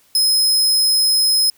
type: tone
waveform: sawtooth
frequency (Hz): 5120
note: D#8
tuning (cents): +49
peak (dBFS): -10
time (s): 0.15-1.5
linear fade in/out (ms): 2
effects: white hiss -55 dBFS RMS until 1.57 s